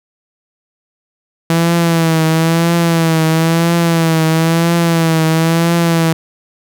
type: tone with vibrato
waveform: sawtooth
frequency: 164.81 Hz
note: E3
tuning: in tune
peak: -6 dBFS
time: 1.5-6.13 s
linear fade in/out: 2 ms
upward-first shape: triangle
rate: 1 Hz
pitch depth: 61 cents each way
effects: none